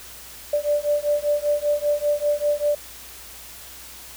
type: beating tone pair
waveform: sine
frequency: 585 / 590.1 Hz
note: D5 / D5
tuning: -7 / +8 cents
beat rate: 5.1 Hz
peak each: -22 dBFS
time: 0.53-2.75 s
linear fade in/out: 5 ms
effects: added 60 Hz sine -51 dBFS peak until 4.16 s + white hiss -41 dBFS RMS until 4.16 s